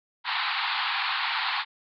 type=band-pass noise; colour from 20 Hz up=pink; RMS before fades=-28 dBFS; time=0.24-1.65 s; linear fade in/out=50 ms; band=790 to 4500 Hz; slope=96 dB/octave; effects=none